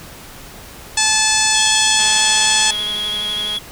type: harmonic tone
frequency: 868 Hz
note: A5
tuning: 24 cents flat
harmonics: 1 / 2 / 3 / 4 / 5 / 6 / 7 / 8 / 9 / 10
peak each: -22 / -22 / -22 / -22 / -22 / -22 / -22 / -22 / -22 / -22 dBFS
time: 0.97-2.71 s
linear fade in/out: 5 ms
type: tone with vibrato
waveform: triangle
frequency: 3320 Hz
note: G#7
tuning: 1 cent flat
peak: -18 dBFS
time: 1.54-3.59 s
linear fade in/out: 10 ms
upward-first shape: square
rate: 12 Hz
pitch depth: 21 cents each way
type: click train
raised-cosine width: 0.2 ms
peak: -14 dBFS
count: 332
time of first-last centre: 1.99-3.566 s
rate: 210 Hz
effects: pink hiss -37 dBFS RMS until 3.71 s